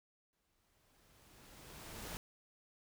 pink noise with exponential growth, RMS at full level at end -44 dBFS, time 0.33-2.17 s, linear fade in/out 0 ms, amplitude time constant 400 ms, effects none

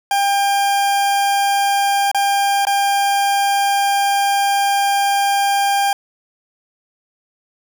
40% pulse tone with dropouts, 799 Hz, G5, 33 cents sharp, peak -13 dBFS, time 0.11-5.93 s, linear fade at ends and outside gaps 2 ms, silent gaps 2.115-2.146 / 2.652-2.669 s, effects none

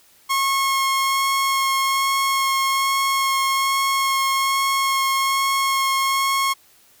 sawtooth tone with vibrato, 1085 Hz, C#6, 37 cents flat, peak -14 dBFS, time 0.29-6.54 s, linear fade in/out 20 ms, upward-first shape sine, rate 1.2 Hz, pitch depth 8 cents each way, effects white hiss -54 dBFS RMS until 7 s

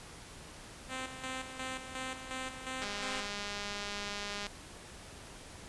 5% pulse tone with tremolo, 260.1 Hz, C4, 10 cents flat, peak -26 dBFS, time 0.88-3.31 s, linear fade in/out 50 ms, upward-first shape square, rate 2.8 Hz, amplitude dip 60%
click train, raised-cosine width 0.2 ms, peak -22 dBFS, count 337, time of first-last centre 2.82-4.467 s, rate 204 Hz
effects pink hiss -50 dBFS RMS until 5.68 s + resampled to 24000 Hz

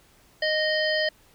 harmonic tone, 619 Hz, D#5, 9 cents flat, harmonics 1 / 3 / 5 / 7 / 8, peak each -25 / -26 / -31 / -34 / -32 dBFS, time 0.42-1.09 s, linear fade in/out 5 ms, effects pink hiss -58 dBFS RMS until 1.34 s

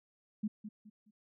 sine tone with echo, 211.9 Hz, G#3, 35 cents sharp, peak -31 dBFS, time 0.43-0.48 s, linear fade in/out 10 ms, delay 210 ms, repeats 3, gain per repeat -10 dB, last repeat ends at 1.11 s, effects none

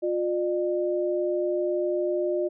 sine tone pair together, 355.3 / 603 Hz, F4 / D5, +30 / +46 cents, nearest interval major sixth, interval 916 cents, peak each -25 / -27 dBFS, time 0.02-2.49 s, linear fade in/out 20 ms, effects none

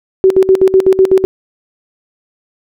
sine tone with tremolo, 380 Hz, F#4, 46 cents sharp, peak -3 dBFS, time 0.24-1.25 s, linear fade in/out 0 ms, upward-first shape square, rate 8 Hz, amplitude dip 80%, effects none

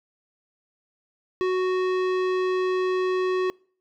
sine tone with tanh clipping, 370 Hz, F#4, in tune, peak -23 dBFS, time 1.41-3.5 s, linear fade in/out 0 ms, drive 17 dB, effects noise-tail reverb RT60 0.5 s tail -26 dB re dry

